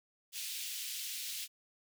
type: high-pass noise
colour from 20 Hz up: pink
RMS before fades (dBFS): -41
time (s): 0.32-1.48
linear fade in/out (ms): 50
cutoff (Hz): 2700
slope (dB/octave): 24
effects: none